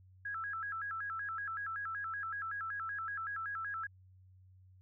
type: tone with vibrato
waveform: sine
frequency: 1480 Hz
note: F#6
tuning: in tune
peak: -37 dBFS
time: 0.25-3.87 s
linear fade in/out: 5 ms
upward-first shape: square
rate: 5.3 Hz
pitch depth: 190 cents each way
effects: added 93 Hz sine -58 dBFS peak until 4.81 s